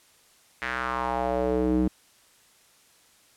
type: tone with band-pass filter sweep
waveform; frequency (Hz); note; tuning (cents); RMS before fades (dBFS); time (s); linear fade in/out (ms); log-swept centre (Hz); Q
square; 62.7; B1; +27; -26; 0.62-1.88; 0; 1900 to 260; 2.9
effects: white hiss -59 dBFS RMS until 3.36 s + low-pass 11000 Hz 12 dB/octave